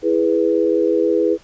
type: chord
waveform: sine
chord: E major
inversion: none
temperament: equal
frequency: 329.6 / 415.3 / 493.9 Hz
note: E4 / G#4 / B4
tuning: 0 / 0 / 0 cents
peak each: -18 dBFS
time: 0.02-1.38 s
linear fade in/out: 50 ms
effects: pink hiss -49 dBFS RMS until 1.43 s + resampled to 16000 Hz